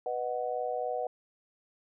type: chord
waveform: sine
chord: B major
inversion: none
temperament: just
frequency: 493.9 / 617.4 / 740.8 Hz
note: B4 / D#5 / F#5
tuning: 0 / -14 / +2 cents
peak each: -34 / -36 / -34 dBFS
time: 0.06-1.07 s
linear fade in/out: 2 ms
effects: none